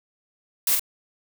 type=noise with echo; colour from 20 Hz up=blue; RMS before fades=-21 dBFS; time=0.67-0.75 s; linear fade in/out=2 ms; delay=45 ms; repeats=1; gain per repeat=-3 dB; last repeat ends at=0.795 s; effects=none